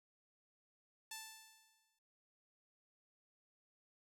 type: tone with exponential decay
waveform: 5% pulse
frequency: 881 Hz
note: A5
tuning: 2 cents sharp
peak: -33 dBFS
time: 1.11-1.99 s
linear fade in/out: 5 ms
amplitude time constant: 190 ms
effects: noise-tail reverb RT60 0.8 s tail -24 dB re dry